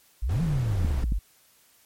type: exponential two-way sweep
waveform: sine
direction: up then down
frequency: 45.83 to 174.61 to 45.83 Hz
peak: -23 dBFS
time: 0.22-1.19 s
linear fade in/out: 10 ms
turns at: 0.42 s
type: noise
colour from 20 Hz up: brown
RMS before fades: -31 dBFS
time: 0.29-1.04 s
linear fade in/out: 5 ms
type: clicks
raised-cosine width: 5 ms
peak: -17 dBFS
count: 3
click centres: 0.848 / 1.04 / 1.122 s
effects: white hiss -60 dBFS RMS until 1.85 s + MP3 64 kbps